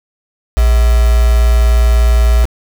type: tone with quantisation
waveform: sine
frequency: 58.27 Hz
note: A#1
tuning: in tune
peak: -6 dBFS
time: 0.56-2.46 s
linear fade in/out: 20 ms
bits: 3
effects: none